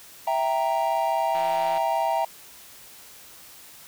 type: chord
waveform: triangle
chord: E diminished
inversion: none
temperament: equal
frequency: 659.3 / 784 / 932.3 Hz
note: E5 / G5 / Bb5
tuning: 0 / 0 / 0 cents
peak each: -24 dBFS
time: 0.27-2.25 s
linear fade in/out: 5 ms
type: click train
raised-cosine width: 0.3 ms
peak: -23 dBFS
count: 74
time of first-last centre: 1.35-1.777 s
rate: 171 Hz
effects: white hiss -47 dBFS RMS until 3.87 s